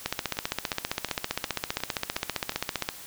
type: two click trains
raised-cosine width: 0.2 ms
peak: -19 / -9 dBFS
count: 7 / 44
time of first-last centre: 0.37-2.521 / 0.06-2.889 s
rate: 2.79 / 15.2 Hz
effects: white hiss -44 dBFS RMS until 3.06 s